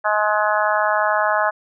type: harmonic tone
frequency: 211.2 Hz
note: G#3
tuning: 29 cents sharp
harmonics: 3 / 4 / 5 / 6 / 7 / 8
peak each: -21 / -22 / -23 / -24 / -24 / -25 dBFS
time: 0.04-1.51 s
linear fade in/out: 20 ms
effects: none